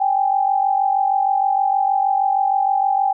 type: tone pair together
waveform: sine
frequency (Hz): 780 / 826.4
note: G5 / G#5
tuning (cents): -9 / -9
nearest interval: minor second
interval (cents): 100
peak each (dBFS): -16 / -20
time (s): 0-3.13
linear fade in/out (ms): 10
effects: none